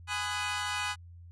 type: chord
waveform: 20% pulse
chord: G# minor seventh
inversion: none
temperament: equal with one note detuned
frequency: 830.6 / 1004.5 / 1244.5 / 1480 Hz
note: G#5 / B5 / D#6 / F#6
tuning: 0 / +29 / 0 / 0 cents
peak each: -32 dBFS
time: 0.07-0.96 s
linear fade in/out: 50 ms
effects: added 86 Hz sine -47 dBFS peak until 1.31 s + resampled to 22050 Hz